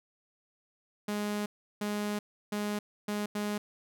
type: tone bursts at uneven times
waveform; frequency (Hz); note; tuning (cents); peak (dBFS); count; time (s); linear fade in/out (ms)
sawtooth; 207.7; G#3; 0; -27; 5; 1.08-1.46 / 1.81-2.19 / 2.52-2.79 / 3.08-3.26 / 3.35-3.58; 5
effects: none